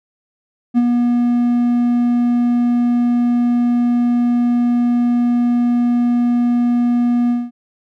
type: tone with ADSR envelope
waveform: triangle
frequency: 241 Hz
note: B3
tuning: 42 cents flat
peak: -6 dBFS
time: 0.74-7.51 s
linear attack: 37 ms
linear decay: 34 ms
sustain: -4 dB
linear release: 210 ms
effects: none